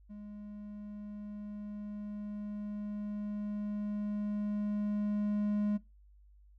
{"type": "tone with level ramp", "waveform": "triangle", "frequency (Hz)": 207.7, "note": "G#3", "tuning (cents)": 0, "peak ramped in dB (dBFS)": [-42, -26], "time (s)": [0.09, 5.78], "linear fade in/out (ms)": 20, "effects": ["noise-tail reverb RT60 0.2 s tail -19 dB re dry", "added 50 Hz sine -57 dBFS peak until 6.58 s"]}